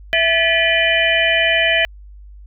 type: tone cluster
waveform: sine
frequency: 661 / 1730 / 1962 / 2408 / 3020 Hz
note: E5 / A6 / B6 / D7 / F#7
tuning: +5 / -30 / -12 / +43 / +35 cents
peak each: -19 dBFS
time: 0.13-1.85 s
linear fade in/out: 0 ms
effects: added 50 Hz sine -36 dBFS peak until 2.46 s